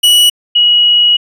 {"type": "tone pair in turn", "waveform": ["45% pulse", "sine"], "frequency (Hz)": [2934, 2909], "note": ["F#7", "F#7"], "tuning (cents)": [-15, -30], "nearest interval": "unison", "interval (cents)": 15, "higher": "first", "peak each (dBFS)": [-4, -5], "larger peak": "first", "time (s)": [[0.03, 0.3], [0.55, 1.17]], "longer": "second", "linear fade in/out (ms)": 10, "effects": ["resampled to 32000 Hz"]}